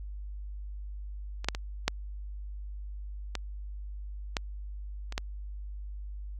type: clicks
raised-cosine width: 0.2 ms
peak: -21 / -8 / -18 / -7 / -15 / -11 / -22 / -13 dBFS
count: 8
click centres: 1.445 / 1.486 / 1.549 / 1.88 / 3.353 / 4.368 / 5.124 / 5.179 s
effects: added 50 Hz sine -37 dBFS peak until 6.39 s